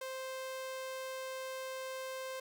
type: tone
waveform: sawtooth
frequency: 523.3 Hz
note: C5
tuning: in tune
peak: -36 dBFS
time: 0.01-2.4 s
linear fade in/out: 5 ms
effects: none